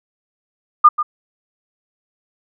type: tone with echo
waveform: sine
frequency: 1212 Hz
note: D#6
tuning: 46 cents flat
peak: -3 dBFS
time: 0.84-0.89 s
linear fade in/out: 10 ms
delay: 140 ms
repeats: 1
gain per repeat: -12 dB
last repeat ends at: 1.03 s
effects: none